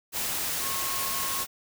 sine tone in noise, 1086 Hz, C#6, 36 cents flat, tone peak -35 dBFS, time 0.6-1.46 s, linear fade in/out 50 ms, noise white, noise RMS -30 dBFS, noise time 0.12-1.47 s, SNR -8 dB, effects none

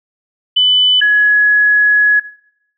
sine tone pair in turn, 3000 / 1683.7 Hz, F#7 / G#6, +23 / +23 cents, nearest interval minor seventh, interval 1000 cents, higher first, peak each -7 dBFS, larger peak neither, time 0.56-1.01 / 1.01-2.2 s, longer second, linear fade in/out 10 ms, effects noise-tail reverb RT60 0.7 s tail -18 dB re dry

